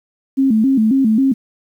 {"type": "tone with vibrato", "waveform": "sine", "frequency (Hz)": 242.6, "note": "B3", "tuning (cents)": -31, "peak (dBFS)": -10, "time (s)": [0.37, 1.34], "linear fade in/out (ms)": 20, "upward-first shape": "square", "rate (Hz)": 3.7, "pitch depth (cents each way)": 180, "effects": ["8-bit"]}